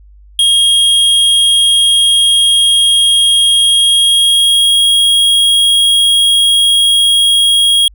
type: tone with pitch glide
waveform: square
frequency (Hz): 3260 to 3281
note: G#7 to G#7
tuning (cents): -33 to -22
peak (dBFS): -7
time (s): 0.39-7.88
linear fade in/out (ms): 2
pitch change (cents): +11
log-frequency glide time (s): 3.52-4.8
effects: added 50 Hz sine -37 dBFS peak until 7.94 s